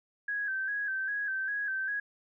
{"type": "tone with vibrato", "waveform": "sine", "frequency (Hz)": 1605, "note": "G6", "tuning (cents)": 40, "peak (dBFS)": -30, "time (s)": [0.28, 2], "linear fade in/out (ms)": 5, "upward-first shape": "square", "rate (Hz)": 2.5, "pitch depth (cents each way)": 58, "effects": []}